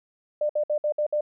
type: tone bursts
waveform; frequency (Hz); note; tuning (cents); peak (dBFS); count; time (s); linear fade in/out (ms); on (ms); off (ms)
sine; 598; D5; +31; -21; 6; 0.41-1.209; 5; 84; 59
effects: none